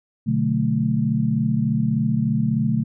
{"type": "chord", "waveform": "sine", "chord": "B minor seventh", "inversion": "none", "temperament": "equal", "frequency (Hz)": [123.47, 146.83, 185, 220], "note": ["B2", "D3", "F#3", "A3"], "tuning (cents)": [0, 0, 0, 0], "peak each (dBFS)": [-24, -23, -27, -21], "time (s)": [0.26, 2.84], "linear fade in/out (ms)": 20, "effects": []}